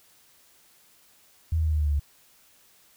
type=tone with pitch steps; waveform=sine; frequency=81.3 / 79.63 / 77.99 / 76.38 / 74.81 / 73.27 / 71.76 Hz; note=E2 / D#2 / D#2 / D#2 / D2 / D2 / D2; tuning=-23 / +41 / +5 / -31 / +33 / -3 / -40 cents; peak=-21 dBFS; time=1.52-1.996 s; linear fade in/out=5 ms; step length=68 ms; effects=white hiss -59 dBFS RMS until 2.96 s